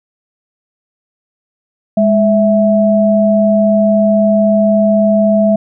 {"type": "tone pair together", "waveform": "sine", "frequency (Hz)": [206.9, 656.9], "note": ["G#3", "E5"], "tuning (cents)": [-6, -6], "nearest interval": "octave + minor sixth", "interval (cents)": 2000, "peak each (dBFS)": -10, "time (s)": [1.97, 5.56], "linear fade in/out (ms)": 5, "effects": []}